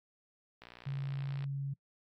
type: click train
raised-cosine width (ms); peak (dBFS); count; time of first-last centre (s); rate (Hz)
0.3; -34; 50; 0.62-1.441; 59.7
type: tone with pitch glide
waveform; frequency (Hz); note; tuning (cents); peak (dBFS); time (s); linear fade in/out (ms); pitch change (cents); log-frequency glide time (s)
sine; 137.4 to 138.6; C#3 to C#3; -15 to 0; -34; 0.86-1.74; 10; +15; 1.16-1.43
effects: noise-tail reverb RT60 0.1 s tail -23 dB re dry + AAC 48 kbps